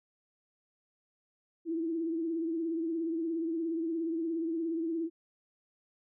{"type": "tone with vibrato", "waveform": "sine", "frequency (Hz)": 328.8, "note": "E4", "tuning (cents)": -4, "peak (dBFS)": -30, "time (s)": [1.65, 5.1], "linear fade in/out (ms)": 50, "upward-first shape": "triangle", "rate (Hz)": 17, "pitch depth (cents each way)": 70, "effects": []}